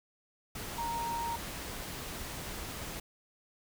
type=tone in noise; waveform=sine; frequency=932.3 Hz; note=A#5; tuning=in tune; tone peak=-33 dBFS; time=0.78-1.36 s; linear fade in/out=5 ms; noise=pink; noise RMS=-41 dBFS; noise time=0.55-3 s; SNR=+5 dB; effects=none